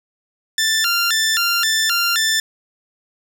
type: tone with vibrato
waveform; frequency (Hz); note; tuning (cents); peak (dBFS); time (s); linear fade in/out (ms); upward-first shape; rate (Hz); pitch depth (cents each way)
15% pulse; 1568; G6; 0; -9; 0.58-2.4; 2; square; 1.9; 210
effects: none